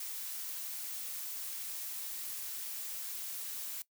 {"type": "noise", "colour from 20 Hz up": "blue", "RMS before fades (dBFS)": -41, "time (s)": [0, 3.82], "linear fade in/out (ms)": 2, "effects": ["noise-tail reverb RT60 0.1 s tail -19 dB re dry"]}